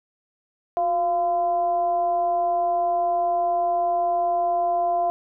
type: tone with frequency modulation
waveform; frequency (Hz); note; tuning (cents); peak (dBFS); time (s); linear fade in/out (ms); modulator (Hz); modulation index
sine; 692; F5; -16; -19; 0.77-5.1; 0; 331; 0.4
effects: none